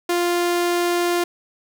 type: tone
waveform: sawtooth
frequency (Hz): 349.2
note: F4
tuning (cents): 0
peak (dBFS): -14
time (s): 0.09-1.24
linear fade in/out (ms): 5
effects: none